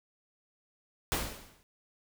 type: noise with exponential decay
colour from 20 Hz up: pink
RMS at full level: -28 dBFS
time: 1.12-1.63 s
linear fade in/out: 0 ms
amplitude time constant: 110 ms
effects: none